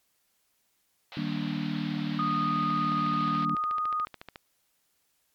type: band-pass noise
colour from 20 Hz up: white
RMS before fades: -43 dBFS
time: 1.12-3.45 s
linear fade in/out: 0 ms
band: 540 to 4300 Hz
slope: 48 dB/octave
type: chord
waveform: sine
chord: Eb major seventh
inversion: none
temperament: just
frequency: 155.56 / 194.45 / 233.3 / 291.7 Hz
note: Eb3 / G3 / Bb3 / D4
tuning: 0 / -14 / +2 / -12 cents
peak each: -34 dBFS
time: 1.17-3.55 s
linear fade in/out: 2 ms
type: tone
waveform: sine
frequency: 1237 Hz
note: D#6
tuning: 10 cents flat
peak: -26 dBFS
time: 2.19-4.05 s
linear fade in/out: 2 ms
type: click train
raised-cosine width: 0.3 ms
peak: -25 dBFS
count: 26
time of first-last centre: 2.56-4.359 s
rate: 13.9 Hz
effects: white hiss -72 dBFS RMS until 5.34 s + MP3 96 kbps